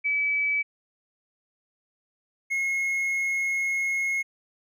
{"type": "tone pair in turn", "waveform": ["sine", "triangle"], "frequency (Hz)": [2294, 2165], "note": ["D7", "C#7"], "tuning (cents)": [-41, -41], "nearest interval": "minor second", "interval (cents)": 100, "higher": "first", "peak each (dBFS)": -22, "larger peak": "neither", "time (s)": [[0.04, 0.63], [2.5, 4.23]], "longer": "second", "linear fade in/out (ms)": 20, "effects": []}